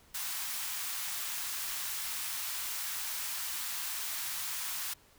white high-pass noise, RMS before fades -37 dBFS, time 0.14-4.94 s, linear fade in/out 10 ms, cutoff 870 Hz, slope 24 dB/octave, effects pink hiss -62 dBFS RMS until 5.18 s

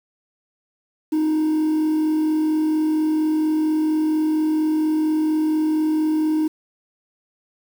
sine tone with frequency modulation, 311.1 Hz, D#4, in tune, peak -14 dBFS, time 1.12-6.48 s, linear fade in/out 10 ms, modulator 44.3 Hz, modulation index 0.2, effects tanh soft clip ceiling -16 dBFS + 7-bit

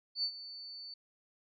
sine tone with ADSR envelope, 4500 Hz, C#8, 25 cents sharp, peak -29 dBFS, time 0.15-0.94 s, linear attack 83 ms, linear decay 75 ms, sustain -15 dB, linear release 3 ms, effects none

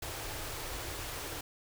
pink band-stop noise, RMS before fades -40 dBFS, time 0.02-1.41 s, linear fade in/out 5 ms, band 140 to 280 Hz, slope 48 dB/octave, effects none

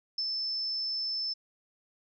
sine tone with ADSR envelope, 5274 Hz, E8, in tune, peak -28 dBFS, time 0.18-1.34 s, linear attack 4 ms, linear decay 61 ms, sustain -2 dB, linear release 15 ms, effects none

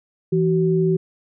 sine tone pair together, 165.6 / 377.8 Hz, E3 / F#4, +8 / +36 cents, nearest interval octave + major second, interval 1428 cents, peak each -18 dBFS, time 0.32-0.97 s, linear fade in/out 10 ms, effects none

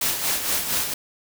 white noise with tremolo, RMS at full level -22 dBFS, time 0.01-0.94 s, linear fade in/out 5 ms, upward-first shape sine, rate 4.3 Hz, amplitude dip 55%, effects none

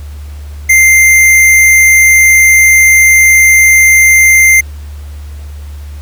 square tone, 2093 Hz, C7, in tune, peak -3 dBFS, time 0.69-4.61 s, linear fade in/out 10 ms, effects added 73 Hz sine -22 dBFS peak until 6.01 s + pink hiss -40 dBFS RMS until 6.01 s

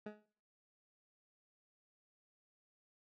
20% pulse tone with exponential decay, 210.9 Hz, G#3, 27 cents sharp, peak -36 dBFS, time 0.06-0.26 s, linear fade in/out 5 ms, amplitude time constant 43 ms, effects noise-tail reverb RT60 0.5 s tail -20 dB re dry + low-pass 2000 Hz 12 dB/octave

